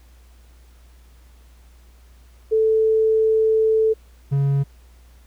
sine / triangle tone pair in turn, 440 / 139.27 Hz, A4 / C#3, 0 / +8 cents, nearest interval octave + minor sixth, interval 1992 cents, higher first, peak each -14 dBFS, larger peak neither, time 2.51-3.94 / 4.31-4.64 s, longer first, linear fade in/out 20 ms, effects added 60 Hz sine -46 dBFS peak until 5.26 s + pink hiss -58 dBFS RMS until 5.26 s

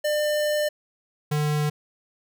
square tone pair in turn, 599 / 149.75 Hz, D5 / D3, +34 / +34 cents, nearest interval 2 octaves, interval 2400 cents, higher first, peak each -22 dBFS, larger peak neither, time 0.04-0.69 / 1.31-1.7 s, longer first, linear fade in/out 10 ms, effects none

